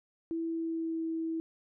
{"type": "tone with pitch glide", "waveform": "sine", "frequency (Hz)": [329.6, 325.4], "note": ["E4", "E4"], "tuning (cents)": [0, -22], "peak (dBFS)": -31, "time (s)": [0.31, 1.4], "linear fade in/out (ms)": 0, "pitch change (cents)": -22, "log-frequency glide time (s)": [0.44, 1.04], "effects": []}